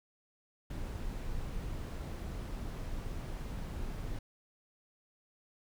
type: noise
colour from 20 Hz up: brown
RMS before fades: -39 dBFS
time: 0.7-4.19 s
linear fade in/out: 5 ms
effects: none